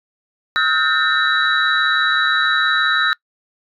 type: tone cluster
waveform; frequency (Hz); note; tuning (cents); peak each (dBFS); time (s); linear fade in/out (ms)
sine; 1282 / 1428 / 1567 / 1806 / 3903; E6 / F6 / G6 / A6 / B7; -49 / +38 / -1 / +45 / -21; -20; 0.56-3.13; 0
effects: noise-tail reverb RT60 0.1 s tail -24 dB re dry + tanh soft clip ceiling -2 dBFS